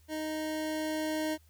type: tone with level ramp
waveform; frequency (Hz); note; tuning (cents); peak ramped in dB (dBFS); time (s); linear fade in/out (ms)
25% pulse; 311.1; D#4; 0; -30 to -26; 0.08-1.38; 50
effects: added 78 Hz sine -59 dBFS peak until 1.49 s + white hiss -68 dBFS RMS until 1.49 s